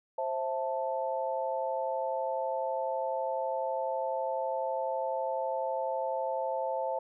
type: chord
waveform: sine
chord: A minor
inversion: first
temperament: just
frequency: 528 / 660 / 880 Hz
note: C5 / E5 / A5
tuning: +16 / +2 / 0 cents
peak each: -33 / -35 / -34 dBFS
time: 0.18-6.99 s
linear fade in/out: 5 ms
effects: none

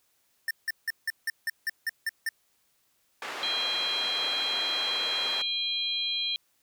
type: tone bursts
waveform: square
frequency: 1799 Hz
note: A6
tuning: 38 cents sharp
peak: -27 dBFS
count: 10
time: 0.48-2.29 s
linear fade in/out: 2 ms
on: 28 ms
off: 170 ms
type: band-pass noise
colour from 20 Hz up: white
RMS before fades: -37 dBFS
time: 3.22-5.42 s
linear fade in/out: 2 ms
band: 410 to 2300 Hz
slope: 12 dB/octave
type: harmonic tone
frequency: 810 Hz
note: G#5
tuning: 43 cents flat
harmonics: 3 / 4 / 5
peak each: -38 / -29 / -32 dBFS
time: 3.43-6.36 s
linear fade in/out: 0 ms
effects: white hiss -70 dBFS RMS until 6.62 s

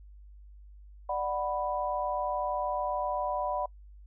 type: chord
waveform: sine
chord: B minor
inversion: first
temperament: just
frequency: 592.7 / 740.8 / 987.8 Hz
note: D5 / F#5 / B5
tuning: +16 / +2 / 0 cents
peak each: -33 dBFS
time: 1.09-3.66 s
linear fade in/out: 5 ms
effects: noise-tail reverb RT60 0.1 s tail -24 dB re dry + added 50 Hz sine -48 dBFS peak until 4.06 s

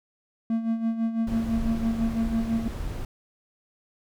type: tone with tremolo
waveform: triangle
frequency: 226.8 Hz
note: A#3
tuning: 47 cents flat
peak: -19 dBFS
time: 0.5-2.68 s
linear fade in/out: 2 ms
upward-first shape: sine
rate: 6 Hz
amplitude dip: 65%
type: noise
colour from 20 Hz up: brown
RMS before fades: -32 dBFS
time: 1.27-3.05 s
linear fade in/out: 2 ms
effects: none

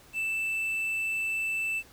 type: tone with quantisation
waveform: triangle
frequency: 2648 Hz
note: E7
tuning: 7 cents sharp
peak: -26 dBFS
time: 0.13-1.83 s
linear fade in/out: 50 ms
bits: 9
effects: pink hiss -55 dBFS RMS until 1.92 s

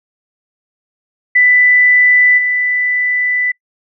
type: tone with level steps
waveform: sine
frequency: 1988 Hz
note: B6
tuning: 11 cents sharp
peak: -6 / -12 dBFS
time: 1.35-3.52 s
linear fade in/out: 10 ms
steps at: 2.37 s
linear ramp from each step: 20 ms
effects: noise-tail reverb RT60 0.1 s tail -24 dB re dry

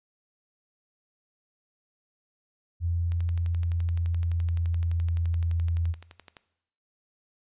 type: tone with pitch glide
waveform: sine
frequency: 85.4 to 84.03 Hz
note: F2 to E2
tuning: -38 to +34 cents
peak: -24 dBFS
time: 2.8-5.95 s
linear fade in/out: 50 ms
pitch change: -28 cents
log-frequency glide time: 3.14-5.58 s
type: click train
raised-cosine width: 0.2 ms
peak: -27 dBFS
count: 39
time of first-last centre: 3.12-6.368 s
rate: 11.7 Hz
effects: noise-tail reverb RT60 0.8 s tail -17 dB re dry + resampled to 8000 Hz

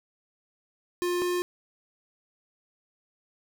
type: tone pair in turn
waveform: square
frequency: 354 / 355.6 Hz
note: F4 / F4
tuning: +23 / +31 cents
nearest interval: unison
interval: 8 cents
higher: second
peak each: -26 dBFS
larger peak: neither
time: 1.02-1.22 / 1.22-1.42 s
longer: neither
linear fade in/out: 0 ms
effects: none

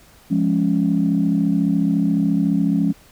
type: chord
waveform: sine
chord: Db major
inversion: first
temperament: equal with one note detuned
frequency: 173.51 / 207.7 / 277.2 Hz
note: F3 / Ab3 / Db4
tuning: -11 / 0 / 0 cents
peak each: -19 dBFS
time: 0.3-2.93 s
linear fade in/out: 20 ms
effects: tanh soft clip ceiling -7 dBFS + pink hiss -50 dBFS RMS until 3.11 s

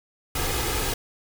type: noise with comb filter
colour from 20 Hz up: pink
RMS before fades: -26 dBFS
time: 0.35-0.94 s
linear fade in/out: 5 ms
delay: 2.4 ms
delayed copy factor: +0.65
effects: none

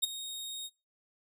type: tone with ADSR envelope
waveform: sawtooth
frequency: 3729 Hz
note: A#7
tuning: in tune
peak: -20 dBFS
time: 0.02-0.7 s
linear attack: 18 ms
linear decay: 16 ms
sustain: -15 dB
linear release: 45 ms
effects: noise-tail reverb RT60 0.3 s tail -26 dB re dry

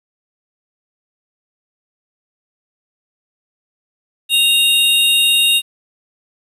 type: tone pair together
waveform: square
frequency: 2794 / 3732 Hz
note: F7 / A#7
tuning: 0 / +1 cents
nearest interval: perfect fourth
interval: 501 cents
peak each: -14 dBFS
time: 4.29-5.62 s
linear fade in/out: 50 ms
effects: resampled to 32000 Hz + 8-bit

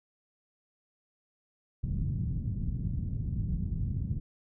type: low-pass noise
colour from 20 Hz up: white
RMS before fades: -32 dBFS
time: 1.83-4.2 s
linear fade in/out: 10 ms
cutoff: 160 Hz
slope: 24 dB/octave
effects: none

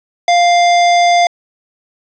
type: tone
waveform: square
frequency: 698.5 Hz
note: F5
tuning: in tune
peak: -8 dBFS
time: 0.28-1.27 s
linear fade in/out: 2 ms
effects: resampled to 16000 Hz + 7-bit

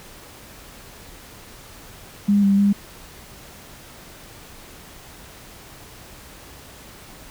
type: tone with pitch steps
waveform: sine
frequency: 203 / 198 / 201.5 Hz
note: G#3 / G3 / G3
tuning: -39 / +18 / +48 cents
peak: -13 dBFS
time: 2.28-2.73 s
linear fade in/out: 10 ms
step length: 150 ms
effects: pink hiss -43 dBFS RMS until 7.3 s

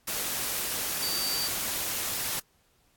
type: tone in noise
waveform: sine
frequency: 4626 Hz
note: D8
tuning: 27 cents flat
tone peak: -30 dBFS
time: 1.02-1.48 s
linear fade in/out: 10 ms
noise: white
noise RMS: -31 dBFS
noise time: 0.07-2.4 s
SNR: -2 dB
effects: pink hiss -67 dBFS RMS until 2.96 s + AAC 64 kbps

